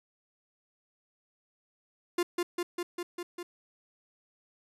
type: tone with echo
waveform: 45% pulse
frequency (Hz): 350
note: F4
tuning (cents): +4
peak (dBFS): -25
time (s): 2.18-2.23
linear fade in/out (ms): 5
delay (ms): 200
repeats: 6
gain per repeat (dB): -2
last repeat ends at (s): 3.43
effects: resampled to 32000 Hz